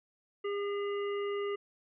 harmonic tone, 405.1 Hz, G#4, 43 cents flat, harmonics 1 / 3 / 5 / 7, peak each -32 / -42 / -46 / -49 dBFS, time 0.44-1.56 s, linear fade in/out 10 ms, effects none

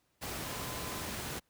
sine tone in noise, 1021 Hz, C6, 43 cents flat, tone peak -48 dBFS, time 0.44-1.06 s, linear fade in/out 20 ms, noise pink, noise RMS -39 dBFS, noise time 0.21-1.4 s, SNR -12 dB, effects pink hiss -75 dBFS RMS until 1.49 s + high-pass 60 Hz 12 dB/octave

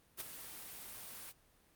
white noise with ADSR envelope, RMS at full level -40 dBFS, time 0.17-1.33 s, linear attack 36 ms, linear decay 14 ms, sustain -9 dB, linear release 34 ms, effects pink hiss -69 dBFS RMS until 1.75 s + Opus 32 kbps

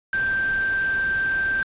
sine tone in noise, 1568 Hz, G6, in tune, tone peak -20 dBFS, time 0.13-1.63 s, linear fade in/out 2 ms, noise pink, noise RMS -37 dBFS, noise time 0.13-1.63 s, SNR +14 dB, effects resampled to 8000 Hz

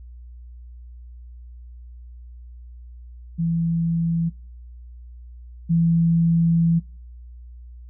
sine tone pair in turn, 166.9 / 166.9 Hz, E3 / E3, +22 / +22 cents, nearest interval unison, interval 0 cents, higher neither, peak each -19 / -15 dBFS, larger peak second, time 3.38-4.3 / 5.69-6.8 s, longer second, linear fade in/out 20 ms, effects noise-tail reverb RT60 0.4 s tail -23 dB re dry + added 60 Hz sine -38 dBFS peak until 7.89 s

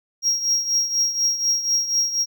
triangle tone with tremolo, 5610 Hz, F8, 7 cents sharp, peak -14 dBFS, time 0.22-2.26 s, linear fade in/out 50 ms, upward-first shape triangle, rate 4.1 Hz, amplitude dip 75%, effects none

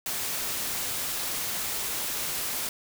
white noise, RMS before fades -31 dBFS, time 0.06-2.69 s, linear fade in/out 2 ms, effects none

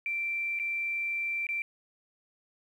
sine tone with dropouts, 2349 Hz, D7, in tune, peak -29 dBFS, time 0.06-1.62 s, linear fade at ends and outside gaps 1 ms, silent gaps 0.59-0.597 / 1.468-1.489 s, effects 10-bit

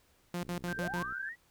sawtooth tone bursts, 175.6 Hz, F3, 10 cents sharp, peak -30 dBFS, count 5, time 0.34-1.029 s, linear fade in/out 2 ms, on 93 ms, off 56 ms
click train, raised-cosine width 3 ms, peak -40 dBFS, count 46, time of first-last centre 0.42-1.124 s, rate 63.9 Hz
sine tone, 1568 Hz, G6, in tune, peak -38 dBFS, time 0.68-1.29 s, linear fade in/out 2 ms
sine linear sweep, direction up, 392 to 1973 Hz, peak -39 dBFS, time 0.76-1.36 s, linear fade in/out 50 ms
effects pink hiss -68 dBFS RMS until 1.5 s

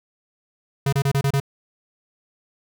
square tone bursts, 138.59 Hz, C#3, in tune, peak -18 dBFS, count 6, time 0.86-1.401 s, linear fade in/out 5 ms, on 66 ms, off 29 ms, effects none

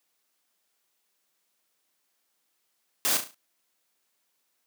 white noise with echo, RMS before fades -25 dBFS, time 3.05-3.17 s, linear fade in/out 0 ms, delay 35 ms, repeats 5, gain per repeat -7 dB, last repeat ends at 3.345 s, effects white hiss -75 dBFS RMS until 4.66 s + high-pass 200 Hz 12 dB/octave

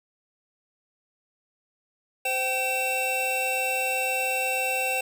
square tone cluster, 517 / 767 / 2691 Hz, C5 / G5 / E7, -21 / -38 / +35 cents, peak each -32 / -31 / -27 dBFS, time 2.25-5.01 s, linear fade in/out 5 ms, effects none

